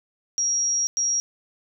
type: tone bursts at uneven times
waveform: sine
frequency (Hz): 5660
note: F8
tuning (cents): +22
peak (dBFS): -20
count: 2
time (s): 0.38-0.87 / 0.97-1.2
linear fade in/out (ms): 0
effects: none